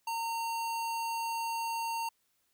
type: tone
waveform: square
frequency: 917 Hz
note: A#5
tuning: 29 cents flat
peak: -33 dBFS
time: 0.07-2.09 s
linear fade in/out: 5 ms
effects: white hiss -75 dBFS RMS until 2.53 s